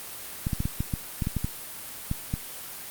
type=clicks; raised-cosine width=5 ms; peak=-14 dBFS; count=12; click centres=0.469 / 0.532 / 0.604 / 0.655 / 0.805 / 0.938 / 1.222 / 1.271 / 1.367 / 1.445 / 2.114 / 2.339 s; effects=white hiss -39 dBFS RMS until 2.9 s + Opus 32 kbps